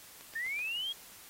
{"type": "click train", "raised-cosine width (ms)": 0.2, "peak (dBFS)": -32, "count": 4, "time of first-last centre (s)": [0.21, 0.592], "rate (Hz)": 7.85}
{"type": "linear sweep", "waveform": "sine", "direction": "up", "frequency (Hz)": [1760, 3322], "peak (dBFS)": -33, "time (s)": [0.35, 0.93], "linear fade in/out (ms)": 10}
{"effects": ["white hiss -53 dBFS RMS until 1.29 s", "AAC 48 kbps"]}